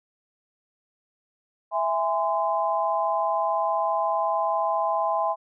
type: chord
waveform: sine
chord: E augmented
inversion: none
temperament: just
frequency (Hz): 659.3 / 824.1 / 1030.1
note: E5 / G#5 / B#5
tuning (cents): 0 / -14 / -27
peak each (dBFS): -26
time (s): 1.71-5.36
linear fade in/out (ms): 50
effects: none